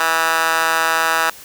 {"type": "tone with high-pass filter", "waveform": "15% pulse", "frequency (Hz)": 163, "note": "E3", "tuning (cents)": -19, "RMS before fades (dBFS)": -17, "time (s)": [0, 1.3], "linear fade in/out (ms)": 2, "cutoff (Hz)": 1100, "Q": 7.5, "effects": ["white hiss -39 dBFS RMS until 1.44 s"]}